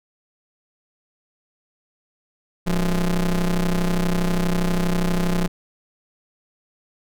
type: ring-modulated tone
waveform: 45% pulse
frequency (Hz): 95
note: F#2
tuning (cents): +46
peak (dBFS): -15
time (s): 2.66-5.48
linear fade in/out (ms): 20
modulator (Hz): 78.8
effects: none